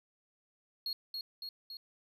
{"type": "tone with echo", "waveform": "triangle", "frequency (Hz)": 4300, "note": "C8", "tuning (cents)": 47, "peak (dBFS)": -33, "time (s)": [0.86, 0.93], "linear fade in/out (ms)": 2, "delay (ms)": 280, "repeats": 3, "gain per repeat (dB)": -3, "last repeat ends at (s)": 1.77, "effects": []}